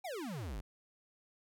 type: exponential sweep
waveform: square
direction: down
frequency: 813 to 40.55 Hz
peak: -40 dBFS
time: 0.04-0.61 s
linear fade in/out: 10 ms
effects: none